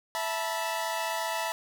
sawtooth chord, E suspended fourth, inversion none, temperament equal with one note detuned, 659.3 / 880 / 974.7 Hz, E5 / A5 / B5, 0 / 0 / -23 cents, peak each -30 dBFS, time 0.15-1.52 s, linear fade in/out 0 ms, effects none

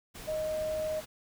sine tone in noise, 622.3 Hz, D#5, in tune, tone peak -30 dBFS, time 0.27-1.01 s, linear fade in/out 20 ms, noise pink, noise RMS -45 dBFS, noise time 0.14-1.06 s, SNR +12 dB, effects none

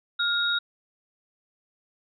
sine tone pair together, 1411 / 3767 Hz, F6 / A#7, +17 / +17 cents, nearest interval octave + perfect fourth, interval 1700 cents, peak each -25 dBFS, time 0.19-0.59 s, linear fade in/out 10 ms, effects none

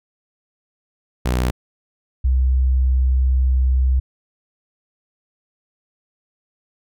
sawtooth / sine tone pair in turn, 62 / 64.4 Hz, B1 / C2, +7 / -27 cents, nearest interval minor second, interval 66 cents, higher second, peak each -13 dBFS, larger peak neither, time 1.25-1.51 / 2.24-4 s, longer second, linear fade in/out 10 ms, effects none

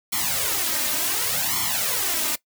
white noise with flanger, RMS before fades -24 dBFS, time 0.12-2.36 s, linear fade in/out 10 ms, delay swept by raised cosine 0.92 to 3.32 ms, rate 0.68 Hz, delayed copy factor +0.9, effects noise-tail reverb RT60 0.1 s tail -19 dB re dry + high-pass 80 Hz 12 dB/octave

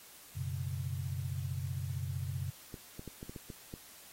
sine chord, F# suspended fourth, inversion none, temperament just, 92.5 / 123.33 / 138.75 Hz, F#2 / B2 / C#3, 0 / -2 / +2 cents, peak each -38 / -40 / -39 dBFS, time 0.35-2.51 s, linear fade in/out 20 ms
clicks, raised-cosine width 3 ms, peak -30 dBFS, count 8, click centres 2.742 / 2.994 / 3.077 / 3.229 / 3.295 / 3.362 / 3.502 / 3.739 s
effects white hiss -55 dBFS RMS until 4.12 s + AAC 48 kbps

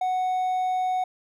triangle tone with hard clipping, 740 Hz, F#5, in tune, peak -23 dBFS, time 0.01-1.04 s, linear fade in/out 5 ms, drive 5 dB, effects none

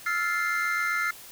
triangle chord, F major seventh, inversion third, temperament just, 1309.6 / 1396.9 / 1746.1 / 2095 Hz, E6 / F6 / A6 / C7, -12 / 0 / -14 / +2 cents, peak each -31 / -27 / -31 / -27 dBFS, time 0.06-1.11 s, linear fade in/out 5 ms, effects white hiss -46 dBFS RMS until 1.31 s

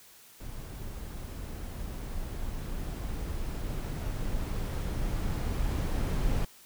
brown noise with level ramp, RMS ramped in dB -40 to -28 dBFS, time 0.4-6.45 s, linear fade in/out 5 ms, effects white hiss -55 dBFS RMS until 6.65 s

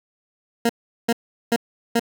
20% pulse tone bursts, 233.1 Hz, A#3, in tune, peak -11 dBFS, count 4, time 0.65-1.996 s, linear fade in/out 5 ms, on 44 ms, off 390 ms, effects none

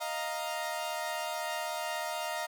sawtooth chord, Eb suspended second, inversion none, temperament equal, 622.3 / 698.5 / 932.3 Hz, Eb5 / F5 / Bb5, 0 / 0 / 0 cents, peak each -34 dBFS, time 0-2.47 s, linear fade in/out 20 ms, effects none

